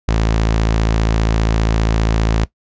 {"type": "tone", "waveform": "sawtooth", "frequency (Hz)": 55, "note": "A1", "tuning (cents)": 0, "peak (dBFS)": -9, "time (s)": [0.08, 2.45], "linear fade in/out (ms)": 5, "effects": ["noise-tail reverb RT60 0.1 s tail -19 dB re dry", "resampled to 16000 Hz"]}